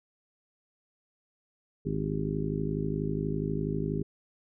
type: harmonic tone with a mistuned harmonic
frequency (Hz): 52.2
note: G#1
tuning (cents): +10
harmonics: 1 / 2 / 3 / 4 / 5 / 6 / 7 / 8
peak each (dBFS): -39 / -40 / -32 / -37 / -36 / -39 / -40 / -36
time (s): 1.85-4.03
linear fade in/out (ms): 10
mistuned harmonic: 8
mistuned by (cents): -65
effects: none